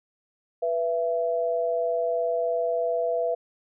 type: tone pair together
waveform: sine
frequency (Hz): 491.9 / 669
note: B4 / E5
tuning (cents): -7 / +25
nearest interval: perfect fourth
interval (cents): 532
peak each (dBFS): -26 / -25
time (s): 0.62-3.35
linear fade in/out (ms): 10
effects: none